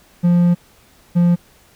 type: tone pair in turn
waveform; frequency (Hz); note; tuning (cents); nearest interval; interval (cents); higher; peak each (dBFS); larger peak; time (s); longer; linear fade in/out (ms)
triangle; 174.61 / 173.99; F3 / F3; 0 / -6; unison; 6; first; -8; neither; 0.23-0.55 / 1.15-1.36; first; 20
effects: pink hiss -51 dBFS RMS until 1.75 s